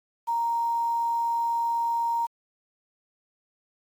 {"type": "tone with quantisation", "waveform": "sine", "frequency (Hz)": 932, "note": "A#5", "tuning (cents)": -1, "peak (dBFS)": -23, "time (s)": [0.27, 2.27], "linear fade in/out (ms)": 20, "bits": 8, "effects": ["AAC 64 kbps"]}